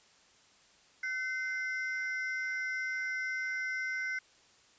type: ring-modulated tone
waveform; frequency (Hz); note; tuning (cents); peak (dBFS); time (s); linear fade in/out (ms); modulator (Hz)
triangle; 1799; A6; +38; -28; 1.03-4.19; 5; 277
effects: white hiss -63 dBFS RMS until 4.78 s + resampled to 16000 Hz